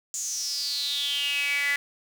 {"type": "tone with high-pass filter sweep", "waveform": "sawtooth", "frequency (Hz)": 284.8, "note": "C#4", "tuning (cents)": 47, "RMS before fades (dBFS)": -28, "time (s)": [0.14, 1.76], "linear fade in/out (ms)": 0, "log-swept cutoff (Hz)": [7000, 1900], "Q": 9.1, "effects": []}